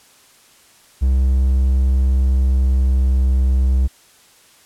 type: tone with pitch glide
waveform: triangle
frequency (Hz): 65.41 to 64.92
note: C2 to C2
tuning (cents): 0 to -13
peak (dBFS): -10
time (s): 1.01-3.88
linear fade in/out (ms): 20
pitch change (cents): -13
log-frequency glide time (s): 2.07-3.3
effects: white hiss -50 dBFS RMS until 4.65 s + low-pass 11000 Hz 12 dB/octave